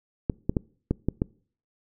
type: clicks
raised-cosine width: 3 ms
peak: -10 dBFS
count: 6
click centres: 0.298 / 0.495 / 0.568 / 0.91 / 1.086 / 1.219 s
effects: noise-tail reverb RT60 0.5 s tail -25 dB re dry